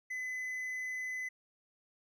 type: tone with hard clipping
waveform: triangle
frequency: 2017 Hz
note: B6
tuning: 36 cents sharp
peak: -37 dBFS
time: 0.1-1.29 s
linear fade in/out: 10 ms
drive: 6 dB
effects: none